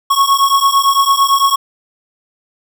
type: beating tone pair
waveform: square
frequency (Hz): 1098 / 1106.9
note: C#6 / C#6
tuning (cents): -17 / -3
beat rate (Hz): 8.9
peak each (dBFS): -13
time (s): 0.1-1.56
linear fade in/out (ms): 10
effects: none